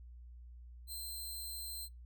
5% pulse tone, 4122 Hz, C8, 27 cents flat, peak -35 dBFS, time 0.87-1.89 s, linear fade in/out 50 ms, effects noise-tail reverb RT60 0.2 s tail -24 dB re dry + added 60 Hz sine -50 dBFS peak until 2.05 s

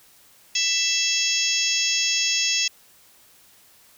harmonic tone, 662 Hz, E5, 7 cents sharp, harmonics 3 / 4 / 5 / 6 / 7 / 8 / 9 / 10, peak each -34 / -26 / -27 / -33 / -31 / -25 / -34 / -26 dBFS, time 0.55-2.68 s, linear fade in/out 5 ms, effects white hiss -54 dBFS RMS until 3.97 s

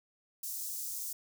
white high-pass noise, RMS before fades -39 dBFS, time 0.43-1.13 s, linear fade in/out 5 ms, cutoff 5600 Hz, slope 24 dB/octave, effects none

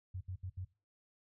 sine tone bursts at uneven times, 92.5 Hz, F#2, in tune, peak -39 dBFS, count 4, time 0.14-0.21 / 0.28-0.36 / 0.43-0.5 / 0.57-0.65 s, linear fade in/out 10 ms, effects noise-tail reverb RT60 0.3 s tail -18 dB re dry

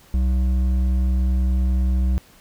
sine tone with hard clipping, 63.6 Hz, C2, 48 cents flat, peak -18 dBFS, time 0.14-2.18 s, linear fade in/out 0 ms, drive 7 dB, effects pink hiss -51 dBFS RMS until 2.4 s

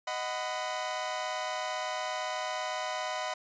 sawtooth chord, B major, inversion first, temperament equal with one note detuned, 622.3 / 740 / 1002.7 Hz, D#5 / F#5 / B5, 0 / 0 / +26 cents, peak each -33 dBFS, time 0.07-3.34 s, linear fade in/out 5 ms, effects resampled to 16000 Hz

